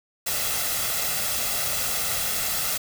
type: noise with comb filter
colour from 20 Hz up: white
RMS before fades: -26 dBFS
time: 0.26-2.78 s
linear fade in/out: 10 ms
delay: 1.5 ms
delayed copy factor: +0.55
effects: none